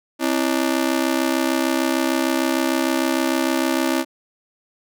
sawtooth ring-modulated tone, 296.6 Hz, D4, 17 cents sharp, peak -11 dBFS, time 0.19-4.05 s, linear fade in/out 50 ms, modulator 33.3 Hz, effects none

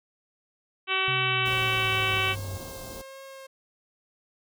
harmonic tone, 379.9 Hz, F#4, 46 cents sharp, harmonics 1 / 2 / 3 / 4 / 5 / 6 / 7 / 8 / 9 / 10, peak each -35 / -37 / -31 / -33 / -38 / -30 / -29 / -30 / -40 / -39 dBFS, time 0.87-2.36 s, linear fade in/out 50 ms
sine linear sweep, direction down, 131.9 to 94 Hz, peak -32 dBFS, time 1.08-2.57 s, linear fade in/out 0 ms
pink band-stop noise, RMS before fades -41 dBFS, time 1.45-3.02 s, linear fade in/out 10 ms, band 1000 to 4000 Hz, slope 24 dB/octave
sawtooth tone with vibrato, 535 Hz, C5, 38 cents sharp, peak -38 dBFS, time 1.5-3.47 s, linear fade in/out 10 ms, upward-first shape triangle, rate 1.3 Hz, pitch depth 20 cents each way
effects none

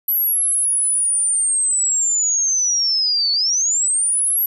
sine linear two-way sweep, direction down then up, 11840 to 4400 to 11840 Hz, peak -15 dBFS, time 0.08-4.46 s, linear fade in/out 5 ms, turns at 3.32 s, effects none

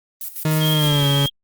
violet noise with tremolo, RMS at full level -28 dBFS, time 0.21-0.88 s, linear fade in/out 2 ms, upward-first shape square, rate 6.7 Hz, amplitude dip 70%
40% pulse tone with pitch glide, 155.56 to 141.01 Hz, D#3 to C#3, 0 to +30 cents, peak -15 dBFS, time 0.45-1.26 s, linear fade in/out 2 ms, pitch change -170 cents, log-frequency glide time 0.72-1.06 s
blue noise, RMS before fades -33 dBFS, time 0.51-1.28 s, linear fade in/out 5 ms
sine tone with vibrato, 3225 Hz, G7, 48 cents sharp, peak -21 dBFS, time 0.6-1.3 s, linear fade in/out 20 ms, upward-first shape sine, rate 18 Hz, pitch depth 19 cents each way
effects Opus 32 kbps

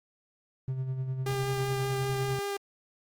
triangle tone with tremolo, 130.81 Hz, C3, in tune, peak -26 dBFS, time 0.68-2.39 s, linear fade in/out 0 ms, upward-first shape sine, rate 9.9 Hz, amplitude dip 50%
sawtooth tone with vibrato, 401 Hz, G4, 39 cents sharp, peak -27 dBFS, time 1.26-2.57 s, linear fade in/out 5 ms, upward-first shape sine, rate 5.2 Hz, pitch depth 8 cents each way
effects Opus 32 kbps

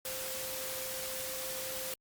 sine tone in noise, 522 Hz, C5, 4 cents flat, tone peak -43 dBFS, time 0.05-1.94 s, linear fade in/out 2 ms, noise white, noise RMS -39 dBFS, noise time 0.05-1.94 s, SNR -7 dB, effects Opus 48 kbps

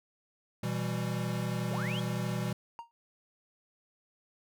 square chord, E minor, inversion second, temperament equal with one note detuned, 122.05 / 164.81 / 196 Hz, B2 / E3 / G3, -20 / 0 / 0 cents, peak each -35 / -37 / -37 dBFS, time 0.63-2.53 s, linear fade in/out 5 ms
sine linear sweep, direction up, 384.5 to 3361 Hz, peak -37 dBFS, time 1.71-2 s, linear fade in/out 2 ms
triangle tone with exponential decay, 932.3 Hz, A#5, in tune, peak -34 dBFS, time 2.79-2.91 s, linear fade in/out 0 ms, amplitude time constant 26 ms
effects none

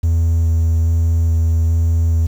triangle tone with vibrato, 82.41 Hz, E2, in tune, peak -9 dBFS, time 0.03-2.27 s, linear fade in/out 10 ms, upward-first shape square, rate 1.2 Hz, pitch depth 9 cents each way, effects tanh soft clip ceiling -5 dBFS + 7-bit

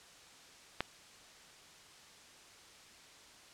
click, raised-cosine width 0.3 ms, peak -16 dBFS, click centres 0.806 s, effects white hiss -57 dBFS RMS until 3.53 s + low-pass 7000 Hz 12 dB/octave

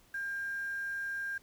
sine tone with quantisation, 1602 Hz, G6, 37 cents sharp, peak -34 dBFS, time 0.14-1.38 s, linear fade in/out 5 ms, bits 9, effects pink hiss -64 dBFS RMS until 1.42 s

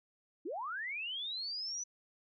sine linear sweep, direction up, 273.1 to 6020 Hz, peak -37 dBFS, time 0.45-1.84 s, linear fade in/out 10 ms, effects none

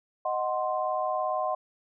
sine chord, C diminished, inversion first, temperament equal, 622.3 / 740 / 1046.5 Hz, Eb5 / Gb5 / C6, 0 / 0 / 0 cents, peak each -30 / -30 / -31 dBFS, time 0.25-1.55 s, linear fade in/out 5 ms, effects none

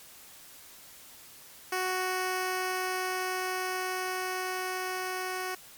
10% pulse tone with level ramp, 370.3 Hz, F#4, 1 cent sharp, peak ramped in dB -20 to -24 dBFS, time 1.72-5.55 s, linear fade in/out 5 ms, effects white hiss -51 dBFS RMS until 5.77 s + MP3 96 kbps

